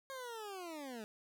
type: linear sweep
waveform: 20% pulse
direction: down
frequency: 544 to 207.7 Hz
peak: -39 dBFS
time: 0.1-1.04 s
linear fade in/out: 0 ms
effects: none